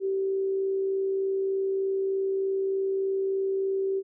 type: tone with amplitude modulation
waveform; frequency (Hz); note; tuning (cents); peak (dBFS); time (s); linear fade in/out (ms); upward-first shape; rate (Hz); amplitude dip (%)
sine; 387; G4; -22; -23; 0-4.03; 50; sine; 63.3; 25
effects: none